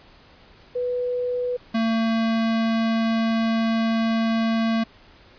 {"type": "tone pair in turn", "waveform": ["sine", "square"], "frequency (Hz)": [493.9, 225.8], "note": ["B4", "A3"], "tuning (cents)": [0, 45], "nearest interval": "octave + major second", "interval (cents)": 1355, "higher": "first", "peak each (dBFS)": [-22, -20], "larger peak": "second", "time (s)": [[0.75, 1.57], [1.74, 4.84]], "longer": "second", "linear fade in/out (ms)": 10, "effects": ["pink hiss -51 dBFS RMS until 5.38 s", "resampled to 11025 Hz"]}